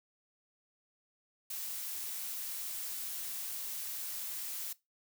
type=noise; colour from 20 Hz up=blue; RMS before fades=-40 dBFS; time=1.5-4.73 s; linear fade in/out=5 ms; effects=noise-tail reverb RT60 0.2 s tail -19 dB re dry